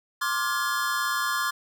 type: chord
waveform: square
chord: D half-diminished seventh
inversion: third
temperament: just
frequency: 1057.2 / 1174.7 / 1409.6 / 1691.5 Hz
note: C6 / D6 / F6 / Ab6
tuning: +18 / 0 / +16 / +31 cents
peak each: -31 dBFS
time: 0.21-1.51 s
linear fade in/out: 10 ms
effects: none